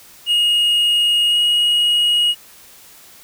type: tone with pitch glide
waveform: triangle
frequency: 2869 to 2889 Hz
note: F7 to F#7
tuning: +46 to -42 cents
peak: -11 dBFS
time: 0.26-2.35 s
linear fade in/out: 50 ms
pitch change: +12 cents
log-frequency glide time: 1.29-1.37 s
effects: white hiss -44 dBFS RMS until 3.23 s